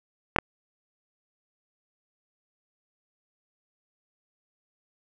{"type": "clicks", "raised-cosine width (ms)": 0.5, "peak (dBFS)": -4, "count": 2, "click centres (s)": [0.362, 0.386], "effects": []}